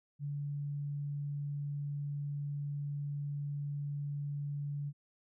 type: tone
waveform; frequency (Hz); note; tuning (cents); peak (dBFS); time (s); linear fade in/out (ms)
sine; 144; D3; -34; -35; 0.19-4.93; 50
effects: none